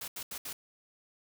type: noise bursts at uneven times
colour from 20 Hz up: white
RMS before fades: -40 dBFS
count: 4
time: 0.01-0.08 / 0.16-0.23 / 0.31-0.38 / 0.45-0.53 s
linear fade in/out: 5 ms
effects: none